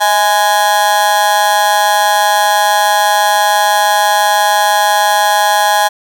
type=tone with amplitude modulation; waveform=35% pulse; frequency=830.6 Hz; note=G#5; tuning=in tune; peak=-3 dBFS; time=0-5.89 s; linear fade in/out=20 ms; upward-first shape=sine; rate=194 Hz; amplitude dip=90%; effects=none